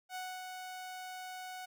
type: tone with ADSR envelope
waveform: sawtooth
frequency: 740 Hz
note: F#5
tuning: in tune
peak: -35 dBFS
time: 0.09-1.66 s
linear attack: 65 ms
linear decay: 260 ms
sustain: -4 dB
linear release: 13 ms
effects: none